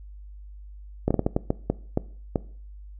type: slowing click train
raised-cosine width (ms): 2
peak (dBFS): -8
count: 10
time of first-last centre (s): 1.08-2.358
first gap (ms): 26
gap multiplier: 1.4
effects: noise-tail reverb RT60 0.5 s tail -20 dB re dry + added 50 Hz sine -40 dBFS peak until 2.99 s